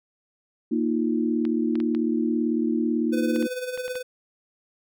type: chord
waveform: sine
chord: Bb suspended fourth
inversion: none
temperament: equal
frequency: 233.1 / 311.1 / 349.2 Hz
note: Bb3 / Eb4 / F4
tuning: 0 / 0 / 0 cents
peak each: -24 / -25 / -28 dBFS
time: 0.71-3.47 s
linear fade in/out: 10 ms
type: clicks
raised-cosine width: 0.3 ms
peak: -23 dBFS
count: 9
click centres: 1.452 / 1.755 / 1.802 / 1.949 / 3.361 / 3.426 / 3.776 / 3.88 / 3.955 s
type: tone with tremolo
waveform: square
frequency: 503 Hz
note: B4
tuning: 32 cents sharp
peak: -27 dBFS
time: 3.12-4.03 s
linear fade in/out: 20 ms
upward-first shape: sine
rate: 18 Hz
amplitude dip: 60%
effects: none